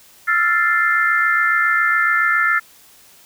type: chord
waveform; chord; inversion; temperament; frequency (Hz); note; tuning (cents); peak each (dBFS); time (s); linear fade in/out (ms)
sine; F major seventh; third; equal with one note detuned; 1318.5 / 1385.7 / 1760 / 2093; E6 / F6 / A6 / C7; 0 / -14 / 0 / 0; -22 / -18 / -17 / -22; 0.27-2.6; 20
effects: white hiss -48 dBFS RMS until 3.25 s